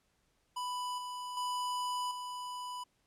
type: tone with level steps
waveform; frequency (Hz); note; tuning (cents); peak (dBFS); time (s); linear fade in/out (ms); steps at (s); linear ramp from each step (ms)
square; 992; B5; +7; -36 / -40 / -34 / -40; 0.56-2.84; 10; 0.98 / 1.37 / 2.11; 2
effects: pink hiss -75 dBFS RMS until 3.06 s + low-pass 11000 Hz 12 dB/octave